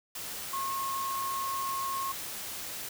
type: tone in noise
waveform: sine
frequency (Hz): 1083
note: C#6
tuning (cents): -41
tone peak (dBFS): -31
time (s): 0.53-2.12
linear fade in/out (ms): 5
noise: white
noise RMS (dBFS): -39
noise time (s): 0.15-2.89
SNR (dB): +5
effects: none